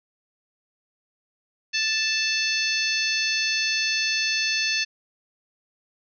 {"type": "harmonic tone", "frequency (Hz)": 880, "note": "A5", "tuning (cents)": 0, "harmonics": [2, 3, 4, 5, 6, 7], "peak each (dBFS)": [-29, -26, -32, -27, -31, -32], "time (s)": [1.73, 4.85], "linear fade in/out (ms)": 20, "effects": []}